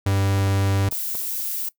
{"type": "tone", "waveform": "45% pulse", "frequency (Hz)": 98, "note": "G2", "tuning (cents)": 0, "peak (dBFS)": -18, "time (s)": [0.06, 0.89], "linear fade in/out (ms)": 5}
{"type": "clicks", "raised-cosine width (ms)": 1, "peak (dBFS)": -22, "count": 4, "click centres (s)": [0.383, 0.474, 0.925, 1.151]}
{"type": "noise", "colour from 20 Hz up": "violet", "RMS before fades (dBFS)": -27, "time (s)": [0.91, 1.69], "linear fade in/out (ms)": 5}
{"effects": ["noise-tail reverb RT60 0.1 s tail -20 dB re dry"]}